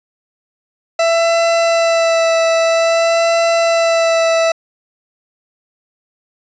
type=tone with vibrato; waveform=40% pulse; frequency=664 Hz; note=E5; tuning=12 cents sharp; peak=-10 dBFS; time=0.99-4.52 s; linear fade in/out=5 ms; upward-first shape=sine; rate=0.51 Hz; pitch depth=16 cents each way; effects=resampled to 16000 Hz + 7-bit